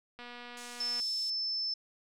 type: click train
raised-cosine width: 0.3 ms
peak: -31 dBFS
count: 197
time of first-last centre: 0.19-1 s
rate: 242 Hz
type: band-pass noise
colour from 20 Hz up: pink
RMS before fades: -50 dBFS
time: 0.57-1.3 s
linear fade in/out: 2 ms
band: 4300 to 9200 Hz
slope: 24 dB/octave
type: tone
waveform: sine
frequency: 5280 Hz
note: E8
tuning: 2 cents sharp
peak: -31 dBFS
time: 0.8-1.74 s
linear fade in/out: 5 ms
effects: none